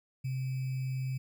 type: tone with sample-and-hold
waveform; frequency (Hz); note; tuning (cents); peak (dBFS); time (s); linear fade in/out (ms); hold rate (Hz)
sine; 130.81; C3; 0; -31; 0.24-1.18; 10; 2450
effects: none